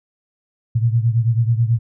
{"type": "beating tone pair", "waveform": "sine", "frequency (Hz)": [113.7, 122.9], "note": ["A#2", "B2"], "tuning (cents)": [-43, -8], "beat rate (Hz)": 9.2, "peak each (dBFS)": [-15, -19], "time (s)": [0.75, 1.79], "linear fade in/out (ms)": 10, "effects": []}